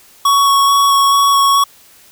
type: tone with vibrato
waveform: square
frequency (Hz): 1114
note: C#6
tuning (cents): +8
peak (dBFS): -9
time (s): 0.25-1.64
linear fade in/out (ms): 5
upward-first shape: square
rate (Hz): 2.3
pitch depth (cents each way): 8
effects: white hiss -45 dBFS RMS until 2.11 s